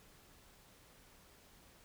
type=silence; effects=pink hiss -63 dBFS RMS until 1.84 s